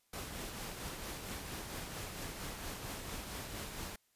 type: noise with tremolo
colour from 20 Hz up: pink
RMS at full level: -42 dBFS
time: 0.13-3.96 s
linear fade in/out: 5 ms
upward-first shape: triangle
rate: 4.4 Hz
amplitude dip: 40%
effects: white hiss -75 dBFS RMS until 4.15 s + resampled to 32000 Hz